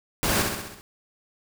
pink noise with echo, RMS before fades -24 dBFS, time 0.23-0.42 s, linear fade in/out 0 ms, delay 65 ms, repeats 6, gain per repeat -4 dB, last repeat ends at 0.81 s, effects none

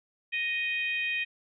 harmonic tone with a mistuned harmonic, 622.3 Hz, D#5, in tune, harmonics 3 / 4 / 5 / 6, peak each -34 / -29 / -38 / -45 dBFS, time 0.32-1.25 s, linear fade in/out 20 ms, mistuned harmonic 5, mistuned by +23 cents, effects none

